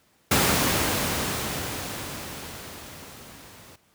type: noise with level ramp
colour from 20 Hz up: pink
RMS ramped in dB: -19 to -48 dBFS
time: 0.31-3.76 s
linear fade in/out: 5 ms
effects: pink hiss -63 dBFS RMS until 3.94 s + high-pass 80 Hz 12 dB/octave